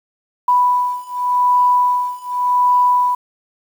sine beating tone pair, 987.8 / 988.67 Hz, B5 / B5, 0 / +2 cents, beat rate 0.87 Hz, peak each -16 / -15 dBFS, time 0.48-3.15 s, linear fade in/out 5 ms, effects 7-bit

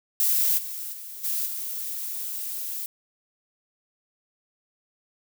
violet noise with level steps, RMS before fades -22 / -34 / -39 / -27 / -32 dBFS, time 0.2-2.86 s, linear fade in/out 0 ms, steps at 0.57 / 0.92 / 1.23 / 1.45 s, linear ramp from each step 20 ms, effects none

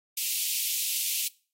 white high-pass noise, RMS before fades -29 dBFS, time 0.17-1.28 s, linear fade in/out 5 ms, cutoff 2400 Hz, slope 48 dB/octave, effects noise-tail reverb RT60 0.4 s tail -23 dB re dry + AAC 48 kbps

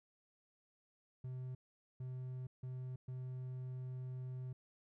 triangle tone bursts at uneven times, 128 Hz, C3, 38 cents flat, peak -40 dBFS, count 4, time 1.24-1.55 / 2-2.47 / 2.63-2.96 / 3.08-4.53 s, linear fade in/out 5 ms, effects none

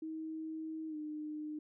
sine tone with pitch glide, 317.4 to 303.8 Hz, D#4 to D#4, +35 to -41 cents, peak -39 dBFS, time 0.02-1.59 s, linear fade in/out 5 ms, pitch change -76 cents, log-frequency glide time 0.88-0.96 s, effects none

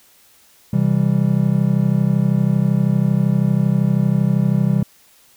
triangle chord, C major, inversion none, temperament just, 130.81 / 163.52 / 196.22 Hz, C3 / E3 / G3, 0 / -14 / +2 cents, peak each -16 dBFS, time 0.73-4.83 s, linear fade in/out 5 ms, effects white hiss -52 dBFS RMS until 5.36 s

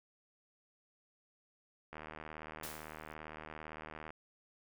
click train, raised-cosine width 0.5 ms, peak -31 dBFS, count 170, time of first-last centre 1.93-4.105 s, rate 77.7 Hz
white noise with exponential decay, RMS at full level -43 dBFS, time 2.63-3.14 s, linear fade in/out 5 ms, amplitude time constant 110 ms
effects none

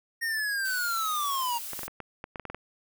square linear sweep, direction down, 1860 to 923 Hz, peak -28 dBFS, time 0.21-1.59 s, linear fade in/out 20 ms
blue noise, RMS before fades -38 dBFS, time 0.64-1.88 s, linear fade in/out 20 ms
clicks, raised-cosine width 0.5 ms, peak -22 dBFS, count 11, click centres 1.733 / 1.792 / 1.833 / 1.88 / 2.003 / 2.241 / 2.358 / 2.397 / 2.453 / 2.5 / 2.546 s
effects none

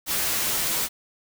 white noise with comb filter, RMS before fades -25 dBFS, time 0.06-0.89 s, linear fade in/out 50 ms, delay 11 ms, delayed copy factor -0.5, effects none

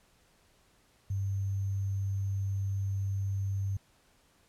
sine tone with sample-and-hold, 98 Hz, G2, in tune, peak -29 dBFS, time 1.1-3.77 s, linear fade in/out 5 ms, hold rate 6300 Hz, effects pink hiss -66 dBFS RMS until 4.48 s + low-pass 12000 Hz 12 dB/octave

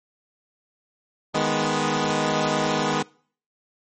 10% pulse chord, G# minor, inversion second, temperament equal, 155.56 / 207.7 / 246.9 Hz, D#3 / G#3 / B3, 0 / 0 / 0 cents, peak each -17 dBFS, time 1.34-3.03 s, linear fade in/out 10 ms, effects noise-tail reverb RT60 0.5 s tail -24 dB re dry + MP3 32 kbps

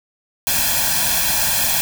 white noise with comb filter, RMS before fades -18 dBFS, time 0.47-1.81 s, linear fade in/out 0 ms, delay 1.2 ms, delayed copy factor +0.85, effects none

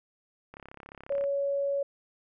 click train, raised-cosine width 0.5 ms, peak -30 dBFS, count 25, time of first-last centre 0.54-1.24 s, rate 34.3 Hz
sine tone, 560 Hz, C#5, 18 cents sharp, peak -26 dBFS, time 1.1-1.83 s, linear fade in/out 5 ms
effects none

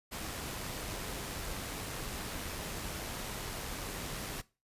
pink noise with amplitude modulation, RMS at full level -39 dBFS, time 0.11-4.42 s, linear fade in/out 20 ms, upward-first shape sine, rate 97.7 Hz, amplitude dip 25%, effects noise-tail reverb RT60 0.3 s tail -20 dB re dry + resampled to 32000 Hz

